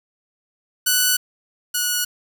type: tone pair in turn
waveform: 5% pulse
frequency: 1485 / 1462.9 Hz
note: F#6 / F#6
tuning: +6 / -20 cents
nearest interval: unison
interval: 26 cents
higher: first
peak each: -4 / -8 dBFS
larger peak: first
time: 0.86-1.17 / 1.74-2.05 s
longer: neither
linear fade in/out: 10 ms
effects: 7-bit